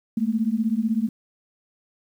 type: beating tone pair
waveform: sine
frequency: 214.6 / 230.6 Hz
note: A3 / A#3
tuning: -43 / -19 cents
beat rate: 16 Hz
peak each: -23 dBFS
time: 0.17-1.09 s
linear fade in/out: 5 ms
effects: 9-bit